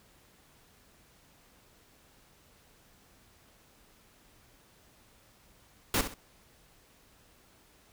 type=noise with echo; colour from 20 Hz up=pink; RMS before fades=-27 dBFS; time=5.94-6.01 s; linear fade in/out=2 ms; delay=65 ms; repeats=2; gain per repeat=-10 dB; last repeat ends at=6.14 s; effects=pink hiss -62 dBFS RMS until 7.92 s